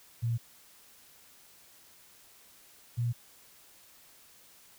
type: tone pair in turn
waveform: sine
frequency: 116.7 / 119.22 Hz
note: A#2 / A#2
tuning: +2 / +39 cents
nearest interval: unison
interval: 37 cents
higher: second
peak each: -27 dBFS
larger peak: neither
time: 0.22-0.38 / 2.97-3.13 s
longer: neither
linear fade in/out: 20 ms
effects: white hiss -58 dBFS RMS until 4.78 s